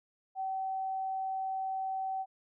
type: tone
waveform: sine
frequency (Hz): 765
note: G5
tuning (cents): -42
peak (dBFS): -32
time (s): 0.35-2.26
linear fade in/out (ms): 50
effects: none